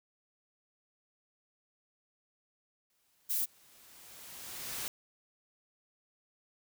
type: noise with exponential growth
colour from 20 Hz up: white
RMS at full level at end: -37 dBFS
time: 2.9-4.88 s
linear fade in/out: 1 ms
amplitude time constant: 430 ms
type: noise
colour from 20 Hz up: violet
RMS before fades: -32 dBFS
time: 3.29-3.46 s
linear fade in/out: 20 ms
effects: none